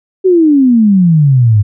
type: exponential sweep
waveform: sine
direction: down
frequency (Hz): 385.3 to 99.9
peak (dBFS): -4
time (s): 0.24-1.63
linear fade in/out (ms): 20
effects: none